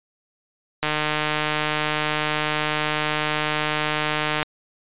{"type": "click train", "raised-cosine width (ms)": 0.3, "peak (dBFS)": -6, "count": 548, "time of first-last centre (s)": [0.83, 4.429], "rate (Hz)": 152, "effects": ["resampled to 8000 Hz"]}